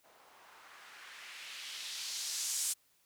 violet noise with low-pass filter sweep, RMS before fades -42 dBFS, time 0.03-2.74 s, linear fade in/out 20 ms, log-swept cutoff 670 to 8500 Hz, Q 1.4, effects white hiss -71 dBFS RMS until 3.05 s

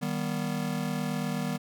square chord, Eb augmented, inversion none, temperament just, 155.56 / 194.45 / 243.1 Hz, Eb3 / G3 / B3, 0 / -14 / -27 cents, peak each -34 dBFS, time 0.01-1.58 s, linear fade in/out 20 ms, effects none

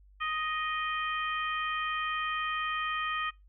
harmonic tone with a mistuned harmonic, 624 Hz, D#5, 5 cents sharp, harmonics 2 / 3 / 4 / 5, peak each -32 / -36 / -38 / -40 dBFS, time 0.2-3.31 s, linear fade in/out 20 ms, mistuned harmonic 4, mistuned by -18 cents, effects noise-tail reverb RT60 0.2 s tail -24 dB re dry + added 49 Hz sine -55 dBFS peak until 3.48 s

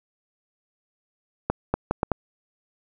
accelerating click train, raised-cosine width 1 ms, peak -7 dBFS, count 5, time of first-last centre 1.5-2.117 s, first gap 240 ms, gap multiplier 0.71, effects none

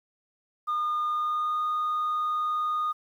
sine tone with pitch glide, 1217 to 1230.4 Hz, D#6 to D#6, -39 to -20 cents, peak -23 dBFS, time 0.67-2.93 s, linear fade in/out 20 ms, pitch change +19 cents, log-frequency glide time 1.07-1.63 s, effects tanh soft clip ceiling -23 dBFS + 10-bit

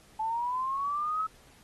sine linear sweep, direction up, 864 to 1300 Hz, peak -28 dBFS, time 0.19-1.27 s, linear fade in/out 10 ms, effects pink hiss -59 dBFS RMS until 1.63 s + AAC 32 kbps

